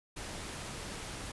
pink noise, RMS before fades -42 dBFS, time 0.16-1.32 s, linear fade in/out 10 ms, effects resampled to 24000 Hz

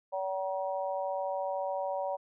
harmonic tone, 190.2 Hz, F#3, 48 cents sharp, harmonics 3 / 4 / 5, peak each -33 / -36 / -38 dBFS, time 0.12-2.17 s, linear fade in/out 20 ms, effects none

